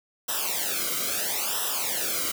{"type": "noise with flanger", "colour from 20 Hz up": "white", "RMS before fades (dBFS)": -28, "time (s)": [0.28, 2.32], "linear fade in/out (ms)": 10, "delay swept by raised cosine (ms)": [0.44, 1.16], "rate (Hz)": 0.75, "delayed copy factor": -1, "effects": []}